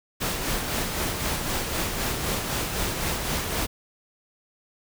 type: noise with tremolo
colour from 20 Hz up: pink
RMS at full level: -26 dBFS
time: 0.2-3.67 s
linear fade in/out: 20 ms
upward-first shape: sine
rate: 3.9 Hz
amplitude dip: 40%
effects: none